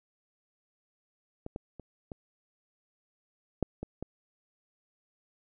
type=clicks; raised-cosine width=2 ms; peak=-25 / -23 / -30 / -26 / -13 / -23 / -23 dBFS; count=7; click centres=1.464 / 1.561 / 1.797 / 2.118 / 3.627 / 3.83 / 4.026 s; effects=none